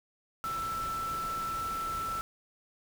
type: tone in noise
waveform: sine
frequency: 1330 Hz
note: E6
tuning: 15 cents sharp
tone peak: -32 dBFS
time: 0.44-2.21 s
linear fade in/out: 0 ms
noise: pink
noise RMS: -43 dBFS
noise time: 0.44-2.21 s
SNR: +8 dB
effects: none

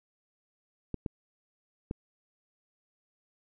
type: clicks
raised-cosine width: 3 ms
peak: -20 dBFS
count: 3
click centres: 0.943 / 1.062 / 1.911 s
effects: none

